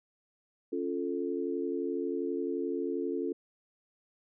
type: chord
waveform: sine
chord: Db augmented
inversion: none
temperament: equal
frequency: 277.2 / 349.2 / 440 Hz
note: Db4 / F4 / A4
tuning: 0 / 0 / 0 cents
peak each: -35 / -34 / -35 dBFS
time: 0.72-3.33 s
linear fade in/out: 10 ms
effects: none